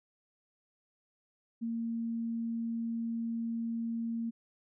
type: tone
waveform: sine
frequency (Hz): 230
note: A#3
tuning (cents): -23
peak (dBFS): -32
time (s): 1.61-4.31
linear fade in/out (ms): 20
effects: none